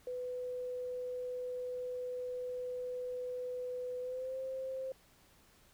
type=tone with pitch glide; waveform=sine; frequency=499 to 525.6 Hz; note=B4 to C5; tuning=+18 to +8 cents; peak=-37 dBFS; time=0.07-4.92 s; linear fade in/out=2 ms; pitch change=+90 cents; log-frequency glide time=4.01-4.37 s; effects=pink hiss -65 dBFS RMS until 5.73 s